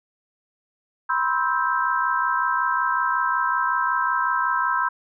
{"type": "chord", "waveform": "sine", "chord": "C major seventh", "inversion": "third", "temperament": "just", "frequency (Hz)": [981.1, 1046.5, 1308.1, 1569.8], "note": ["B5", "C6", "E6", "G6"], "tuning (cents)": [-12, 0, -14, 2], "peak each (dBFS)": -25, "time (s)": [1.09, 4.89], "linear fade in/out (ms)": 10, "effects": []}